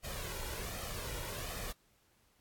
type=noise with flanger; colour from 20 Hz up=pink; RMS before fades=-41 dBFS; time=0.03-1.73 s; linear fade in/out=20 ms; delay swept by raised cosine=1.6 to 2.11 ms; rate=1.3 Hz; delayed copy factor=+0.6; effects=pink hiss -71 dBFS RMS until 2.4 s + AAC 64 kbps